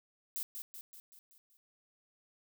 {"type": "noise with echo", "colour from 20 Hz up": "violet", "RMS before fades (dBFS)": -38, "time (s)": [0.36, 0.43], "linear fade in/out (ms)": 0, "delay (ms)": 190, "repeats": 6, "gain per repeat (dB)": -5, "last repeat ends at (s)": 1.57, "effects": []}